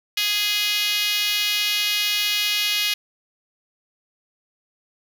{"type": "tone with high-pass filter", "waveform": "5% pulse", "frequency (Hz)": 415.3, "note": "G#4", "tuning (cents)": 0, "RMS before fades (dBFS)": -22, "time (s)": [0.17, 2.94], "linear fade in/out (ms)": 5, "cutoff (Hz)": 2700, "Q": 1.7, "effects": []}